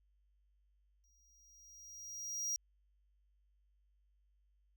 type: tone with exponential growth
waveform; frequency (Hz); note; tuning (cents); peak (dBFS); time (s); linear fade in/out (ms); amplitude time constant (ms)
square; 5720; F8; +41; -34; 1.04-2.56; 0; 330
effects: added 50 Hz sine -70 dBFS peak until 4.76 s